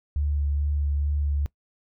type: tone with vibrato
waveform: sine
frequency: 72.4 Hz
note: D2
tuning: 24 cents flat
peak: -22 dBFS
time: 0.16-1.46 s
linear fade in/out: 0 ms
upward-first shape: sine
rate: 2.3 Hz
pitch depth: 17 cents each way
effects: noise-tail reverb RT60 0.1 s tail -21 dB re dry